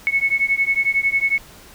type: beating tone pair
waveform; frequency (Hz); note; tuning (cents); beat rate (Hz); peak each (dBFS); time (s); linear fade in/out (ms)
sine; 2197 / 2208; C#7 / C#7; -16 / -7; 11; -19 / -19; 0.07-1.38; 0
effects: pink hiss -44 dBFS RMS until 1.74 s